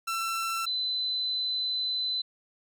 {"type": "tone pair in turn", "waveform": ["sawtooth", "sine"], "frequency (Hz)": [1343, 4024], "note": ["E6", "B7"], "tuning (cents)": [32, 32], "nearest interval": "octave + perfect fifth", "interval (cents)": 1900, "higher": "second", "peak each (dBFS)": [-25, -27], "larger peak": "first", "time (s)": [[0.07, 0.66], [0.66, 2.22]], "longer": "second", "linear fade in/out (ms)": 10, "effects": []}